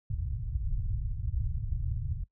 pink low-pass noise, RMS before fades -32 dBFS, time 0.1-2.24 s, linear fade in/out 5 ms, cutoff 130 Hz, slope 48 dB/octave, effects noise-tail reverb RT60 0.1 s tail -20 dB re dry

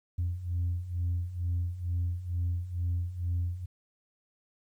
sine beating tone pair, 86 / 88.2 Hz, F2 / F2, -26 / +18 cents, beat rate 2.2 Hz, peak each -33 / -29 dBFS, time 0.18-3.66 s, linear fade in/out 10 ms, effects tanh soft clip ceiling -24 dBFS + 11-bit

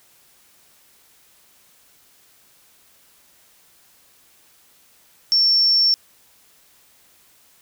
sine tone, 5440 Hz, F8, 46 cents flat, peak -12 dBFS, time 5.32-5.94 s, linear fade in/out 0 ms, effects tanh soft clip ceiling -9 dBFS + white hiss -55 dBFS RMS until 7.61 s

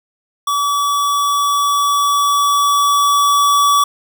square tone with level ramp, 1144 Hz, D6, 46 cents flat, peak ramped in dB -15 to -10 dBFS, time 0.47-3.84 s, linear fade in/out 5 ms, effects none

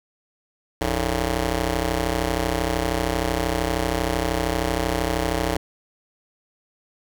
10% pulse ring-modulated tone, 123.7 Hz, B2, 3 cents sharp, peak -10 dBFS, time 0.81-5.57 s, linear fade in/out 5 ms, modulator 202 Hz, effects none

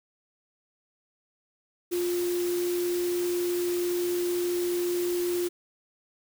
sine tone in noise, 352.4 Hz, F4, 16 cents sharp, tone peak -25 dBFS, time 1.91-5.49 s, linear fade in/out 20 ms, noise white, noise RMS -38 dBFS, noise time 1.91-5.49 s, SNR +10 dB, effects none

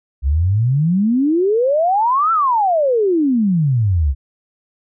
sine exponential two-way sweep, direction up then down, 63.9 to 1362 to 63.9 Hz, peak -12 dBFS, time 0.22-4.15 s, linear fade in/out 50 ms, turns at 2.32 s, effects none

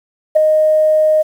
sine tone with ADSR envelope, 620 Hz, D#5, 6 cents flat, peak -3 dBFS, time 0.35-1.23 s, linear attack 16 ms, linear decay 7 ms, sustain -5 dB, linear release 17 ms, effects tanh soft clip ceiling 0 dBFS + 7-bit

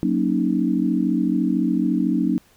sine chord, D# minor seventh, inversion first, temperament equal, 185 / 233.1 / 277.2 / 311.1 Hz, F#3 / A#3 / C#4 / D#4, 0 / 0 / 0 / 0 cents, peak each -23 dBFS, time 0.03-2.38 s, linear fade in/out 0 ms, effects pink hiss -56 dBFS RMS until 2.56 s

